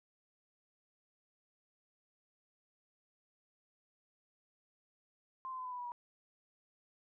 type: tone with pitch steps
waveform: sine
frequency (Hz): 1046.5 / 1032.1 / 1017.9 / 1003.9 / 990 / 976.4 / 963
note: C6 / C6 / C6 / B5 / B5 / B5 / B5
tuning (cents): 0 / -24 / -48 / +28 / +4 / -20 / -44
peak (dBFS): -40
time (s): 5.45-5.919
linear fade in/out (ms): 0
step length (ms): 67
effects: none